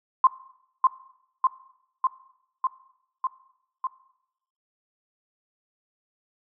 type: tone with echo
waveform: sine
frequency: 1046.5 Hz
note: C6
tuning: in tune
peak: -12 dBFS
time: 0.24-0.27 s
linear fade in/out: 2 ms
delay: 600 ms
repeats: 6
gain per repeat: -2 dB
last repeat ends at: 3.87 s
effects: noise-tail reverb RT60 0.8 s tail -18 dB re dry